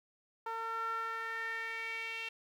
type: tone with band-pass filter sweep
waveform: sawtooth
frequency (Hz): 453.1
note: A#4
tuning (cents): -49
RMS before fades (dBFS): -39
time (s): 0.46-2.29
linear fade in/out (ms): 5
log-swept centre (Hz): 1100 to 2700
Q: 5.2
effects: 11-bit